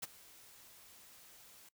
white noise with ADSR envelope, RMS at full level -39 dBFS, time 0.02-1.69 s, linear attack 13 ms, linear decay 24 ms, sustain -20 dB, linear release 5 ms, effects noise-tail reverb RT60 0.1 s tail -21 dB re dry

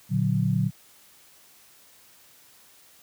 sine chord, Bb augmented, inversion none, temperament equal with one note detuned, 117.42 / 146.83 / 185 Hz, Bb2 / D3 / F#3, +13 / 0 / 0 cents, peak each -25 dBFS, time 0.09-0.71 s, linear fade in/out 50 ms, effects white hiss -55 dBFS RMS until 3.02 s + high-pass 60 Hz 12 dB/octave

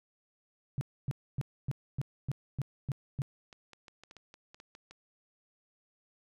sine tone bursts, 136.1 Hz, C#3, 31 cents flat, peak -29 dBFS, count 9, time 0.78-3.219 s, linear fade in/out 0 ms, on 31 ms, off 270 ms
clicks, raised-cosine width 0.2 ms, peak -34 dBFS, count 11, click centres 3.528 / 3.733 / 3.882 / 4.036 / 4.111 / 4.167 / 4.341 / 4.545 / 4.601 / 4.751 / 4.91 s
effects none

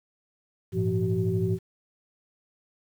sine tone cluster, 101.2 / 113.7 / 172 / 378.6 Hz, G#2 / A#2 / F3 / F#4, -44 / -43 / -26 / +40 cents, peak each -28 dBFS, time 0.72-1.59 s, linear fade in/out 50 ms, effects tanh soft clip ceiling -13 dBFS + 9-bit

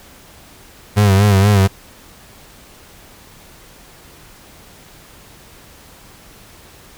35% pulse tone with vibrato, 100 Hz, G2, 35 cents sharp, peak -7 dBFS, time 0.96-1.68 s, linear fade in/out 20 ms, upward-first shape sine, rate 4.2 Hz, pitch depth 77 cents each way, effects pink hiss -43 dBFS RMS until 6.97 s

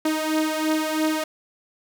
sawtooth beating tone pair, 311.1 / 314.1 Hz, D#4 / D#4, 0 / +16 cents, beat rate 3 Hz, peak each -19 / -22 dBFS, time 0.05-1.24 s, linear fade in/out 5 ms, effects none

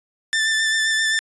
sawtooth tone with vibrato, 1772 Hz, A6, 12 cents sharp, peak -14 dBFS, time 0.33-1.19 s, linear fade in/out 0 ms, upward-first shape sine, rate 7.6 Hz, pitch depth 19 cents each way, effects resampled to 22050 Hz

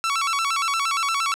sawtooth tone with vibrato, 1225 Hz, D#6, 27 cents flat, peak -17 dBFS, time 0.04-1.34 s, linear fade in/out 0 ms, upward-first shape square, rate 8.6 Hz, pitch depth 150 cents each way, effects low-pass 9000 Hz 12 dB/octave

